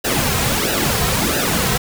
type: noise with flanger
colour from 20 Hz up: pink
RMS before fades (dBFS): -18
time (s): 0.04-1.78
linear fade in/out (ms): 10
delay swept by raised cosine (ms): 0.9 to 3.5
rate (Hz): 1.5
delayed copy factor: -0.7
effects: none